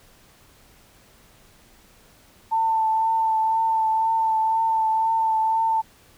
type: tone with vibrato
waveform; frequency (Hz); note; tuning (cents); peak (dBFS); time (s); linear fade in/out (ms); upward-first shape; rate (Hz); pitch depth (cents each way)
sine; 890; A5; +20; -18; 2.51-5.82; 20; triangle; 2; 22
effects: pink hiss -54 dBFS RMS until 6.17 s